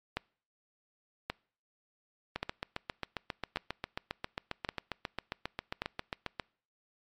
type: two click trains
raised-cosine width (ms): 0.3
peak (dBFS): -18 / -16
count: 31 / 6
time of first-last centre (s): 2.36-6.398 / 0.17-5.82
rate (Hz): 7.43 / 0.885
effects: noise-tail reverb RT60 0.5 s tail -26 dB re dry + MP3 64 kbps